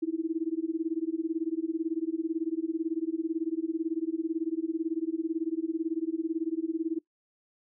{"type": "tone with tremolo", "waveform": "sine", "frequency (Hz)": 325, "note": "E4", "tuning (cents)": -24, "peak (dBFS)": -24, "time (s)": [0.02, 6.99], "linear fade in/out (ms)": 10, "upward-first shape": "sine", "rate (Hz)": 18, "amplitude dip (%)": 95, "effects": ["noise-tail reverb RT60 0.1 s tail -21 dB re dry"]}